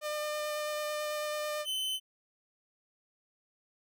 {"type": "tone with vibrato", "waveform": "sawtooth", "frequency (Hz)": 602, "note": "D5", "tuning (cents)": 43, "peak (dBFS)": -29, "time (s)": [0.01, 1.66], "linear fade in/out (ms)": 50, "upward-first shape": "sine", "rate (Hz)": 9.1, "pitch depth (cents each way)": 8}
{"type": "tone", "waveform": "45% pulse", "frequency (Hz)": 3047, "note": "G7", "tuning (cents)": -50, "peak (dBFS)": -31, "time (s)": [1.64, 2], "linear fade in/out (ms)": 50}
{"effects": []}